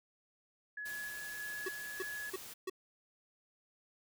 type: tone with tremolo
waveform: sine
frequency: 1692 Hz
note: G#6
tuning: 32 cents sharp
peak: -40 dBFS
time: 0.77-2.3 s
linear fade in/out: 5 ms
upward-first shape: square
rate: 1.6 Hz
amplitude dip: 25%
type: noise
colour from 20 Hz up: white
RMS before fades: -49 dBFS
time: 0.85-2.54 s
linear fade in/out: 10 ms
type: tone bursts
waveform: square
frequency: 375.8 Hz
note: F#4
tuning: 27 cents sharp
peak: -37 dBFS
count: 4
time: 1.66-2.698 s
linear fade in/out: 5 ms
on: 27 ms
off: 310 ms
effects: none